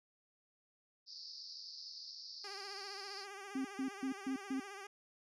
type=band-pass noise; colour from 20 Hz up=pink; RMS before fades=-50 dBFS; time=1.06-3.27 s; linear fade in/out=50 ms; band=4400 to 5300 Hz; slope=96 dB/octave
type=tone with vibrato; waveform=10% pulse; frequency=397 Hz; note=G4; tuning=22 cents sharp; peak=-39 dBFS; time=2.44-4.87 s; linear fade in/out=5 ms; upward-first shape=sine; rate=15 Hz; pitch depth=63 cents each way
type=tone bursts; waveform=sine; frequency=266.3 Hz; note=C4; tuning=31 cents sharp; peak=-35 dBFS; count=5; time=3.55-4.6 s; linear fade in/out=5 ms; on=98 ms; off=140 ms
effects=low-pass 9000 Hz 12 dB/octave